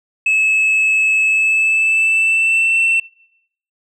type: tone with pitch glide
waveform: sine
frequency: 2595 to 2688 Hz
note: E7 to E7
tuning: -28 to +33 cents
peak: -9 dBFS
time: 0.26-3 s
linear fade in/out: 5 ms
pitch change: +61 cents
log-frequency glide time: 1.25-2.83 s
effects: noise-tail reverb RT60 0.8 s tail -25 dB re dry + tanh soft clip ceiling -10 dBFS